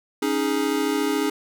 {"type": "chord", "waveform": "square", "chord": "C# suspended second", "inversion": "none", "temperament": "equal", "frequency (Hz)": [277.2, 311.1, 415.3], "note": ["C#4", "D#4", "G#4"], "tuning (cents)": [0, 0, 0], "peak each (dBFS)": -26, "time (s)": [0.22, 1.3], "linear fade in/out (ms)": 5, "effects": []}